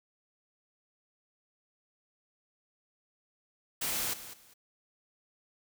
white noise with echo, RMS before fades -33 dBFS, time 3.81-4.14 s, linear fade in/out 10 ms, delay 200 ms, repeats 2, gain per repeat -13 dB, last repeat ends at 4.54 s, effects none

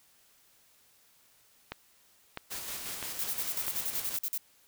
click train, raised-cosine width 0.3 ms, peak -20 dBFS, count 4, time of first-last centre 1.72-3.681 s, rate 1.53 Hz
white noise with tremolo, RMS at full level -38 dBFS, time 2.5-4.18 s, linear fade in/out 20 ms, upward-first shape square, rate 5.6 Hz, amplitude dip 30%
violet noise bursts, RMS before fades -33 dBFS, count 13, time 3.19-4.377 s, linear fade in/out 0 ms, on 47 ms, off 48 ms
effects white hiss -64 dBFS RMS until 4.67 s

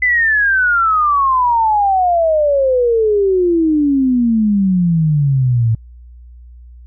sine exponential sweep, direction down, 2033 to 110 Hz, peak -10 dBFS, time 0.02-5.75 s, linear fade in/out 5 ms, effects added 60 Hz sine -35 dBFS peak until 6.86 s

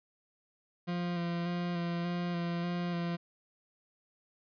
40% pulse tone with vibrato, 173.4 Hz, F3, 12 cents flat, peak -31 dBFS, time 0.87-3.17 s, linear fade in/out 20 ms, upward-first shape square, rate 1.7 Hz, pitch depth 17 cents each way, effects resampled to 11025 Hz

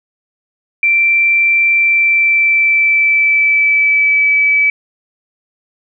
sine tone with pitch glide, 2349 to 2297 Hz, D7 to D7, 0 to -39 cents, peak -8 dBFS, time 0.83-4.7 s, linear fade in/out 2 ms, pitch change -39 cents, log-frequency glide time 1.72-4.28 s, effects none

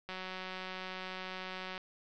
click train, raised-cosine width 0.3 ms, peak -26 dBFS, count 315, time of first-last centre 0.09-1.778 s, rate 186 Hz, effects resampled to 16000 Hz + 10-bit

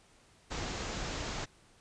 pink low-pass noise, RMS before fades -38 dBFS, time 0.5-1.46 s, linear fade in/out 20 ms, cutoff 7500 Hz, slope 96 dB/octave, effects pink hiss -63 dBFS RMS until 1.8 s + resampled to 22050 Hz

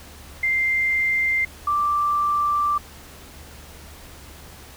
sine tone pair in turn, 2093 / 1174.7 Hz, C7 / D6, 0 / 0 cents, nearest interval minor seventh, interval 1000 cents, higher first, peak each -18 dBFS, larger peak neither, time 0.43-1.45 / 1.67-2.78 s, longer second, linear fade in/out 5 ms, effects added 73 Hz sine -45 dBFS peak until 4.76 s + pink hiss -44 dBFS RMS until 4.76 s

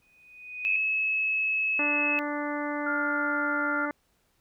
sine tone with exponential growth, 2489 Hz, D#7, in tune, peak -25 dBFS, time 0.02-0.76 s, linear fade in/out 1 ms, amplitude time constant 160 ms
sine tone, 2585 Hz, E7, 34 cents flat, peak -24 dBFS, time 0.65-2.19 s, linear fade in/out 0 ms
harmonic tone, 293.2 Hz, D4, 3 cents flat, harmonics 1 / 2 / 3 / 4 / 5 / 6 / 7, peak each -32 / -35 / -37 / -38 / -39 / -40 / -40 dBFS, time 1.79-3.91 s, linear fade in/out 2 ms
sine tone with pitch glide, 1412 to 1399 Hz, F6 to F6, +19 to +3 cents, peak -27 dBFS, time 2.86-3.86 s, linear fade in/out 10 ms, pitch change -16 cents, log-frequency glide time 3.04-3.74 s
effects pink hiss -70 dBFS RMS until 4.4 s

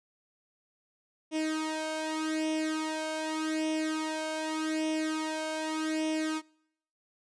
sawtooth tone with flanger, 313.7 Hz, D#4, 14 cents sharp, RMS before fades -32 dBFS, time 1.31-6.42 s, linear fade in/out 50 ms, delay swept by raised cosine 0.34 to 1.33 ms, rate 0.84 Hz, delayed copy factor +0.8, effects noise-tail reverb RT60 0.8 s tail -26 dB re dry + resampled to 22050 Hz

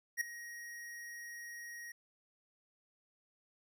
square tone with ADSR envelope, 1886 Hz, A#6, 20 cents sharp, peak -30 dBFS, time 0.17-1.92 s, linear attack 40 ms, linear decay 5 ms, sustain -16 dB, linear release 5 ms, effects none

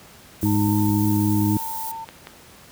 violet noise, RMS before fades -32 dBFS, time 0.41-1.92 s, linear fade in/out 10 ms
harmonic tone, 103.83 Hz, G#2, in tune, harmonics 1 / 2 / 3, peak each -21 / -22 / -21 dBFS, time 0.43-1.57 s, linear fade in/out 0 ms
sine tone with tremolo, 901 Hz, A5, 41 cents sharp, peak -29 dBFS, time 0.45-2.05 s, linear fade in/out 10 ms, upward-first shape sine, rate 0.96 Hz, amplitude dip 35%
clicks, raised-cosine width 0.3 ms, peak -20 dBFS, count 2, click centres 2.089 / 2.271 s
effects pink hiss -47 dBFS RMS until 2.71 s + high-pass 60 Hz 12 dB/octave

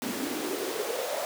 pink noise with high-pass filter sweep, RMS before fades -32 dBFS, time 0.02-1.25 s, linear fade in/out 0 ms, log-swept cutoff 230 to 630 Hz, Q 6.6, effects none

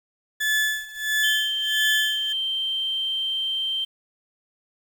35% pulse tone with tremolo, 1729 Hz, A6, 31 cents flat, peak -17 dBFS, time 0.4-2.33 s, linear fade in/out 10 ms, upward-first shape sine, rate 1.5 Hz, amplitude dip 90%
sine tone, 3136 Hz, G7, in tune, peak -23 dBFS, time 1.23-3.85 s, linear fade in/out 10 ms
effects 8-bit

